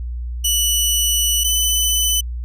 15% pulse tone pair in turn, 2960 / 3005 Hz, F#7 / F#7, 0 / +26 cents, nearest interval unison, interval 26 cents, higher second, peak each -8 dBFS, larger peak neither, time 0.44-1.44 / 1.44-2.21 s, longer first, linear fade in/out 10 ms, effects added 60 Hz sine -23 dBFS peak until 2.44 s

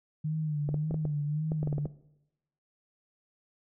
sine tone with vibrato, 151.3 Hz, D#3, 48 cents flat, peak -28 dBFS, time 0.24-1.87 s, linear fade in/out 10 ms, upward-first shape sine, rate 1.8 Hz, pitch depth 67 cents each way
clicks, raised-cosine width 2 ms, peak -22 dBFS, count 11, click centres 0.69 / 0.743 / 0.91 / 0.943 / 1.053 / 1.519 / 1.63 / 1.674 / 1.728 / 1.782 / 1.856 s
effects noise-tail reverb RT60 0.9 s tail -18 dB re dry

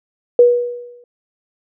sine tone with exponential decay, 484.4 Hz, B4, 34 cents flat, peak -3 dBFS, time 0.39-1.04 s, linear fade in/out 2 ms, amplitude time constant 140 ms, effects none

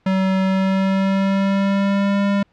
square tone with pitch glide, 190 to 199.91 Hz, F#3 to G3, +46 to +34 cents, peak -16 dBFS, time 0.06-2.43 s, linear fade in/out 5 ms, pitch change +88 cents, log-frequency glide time 0.43-2.21 s, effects pink hiss -61 dBFS RMS until 2.52 s + low-pass 3000 Hz 12 dB/octave

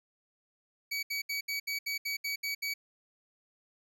25% pulse tone bursts, 2270 Hz, C#7, 41 cents sharp, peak -28 dBFS, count 10, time 0.91-2.74 s, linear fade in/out 10 ms, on 120 ms, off 70 ms, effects none

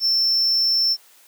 triangle tone, 5370 Hz, E8, 31 cents sharp, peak -15 dBFS, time 0-0.97 s, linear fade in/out 50 ms, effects white hiss -52 dBFS RMS until 1.27 s + high-pass 400 Hz 12 dB/octave

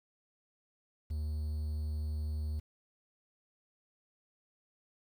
triangle tone with quantisation, 76 Hz, D#2, 40 cents flat, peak -31 dBFS, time 1.1-2.6 s, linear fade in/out 10 ms, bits 10, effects none

